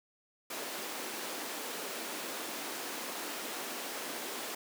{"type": "high-pass noise", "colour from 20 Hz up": "pink", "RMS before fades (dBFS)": -40, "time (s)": [0.5, 4.55], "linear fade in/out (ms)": 5, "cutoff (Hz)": 270, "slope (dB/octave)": 24, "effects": []}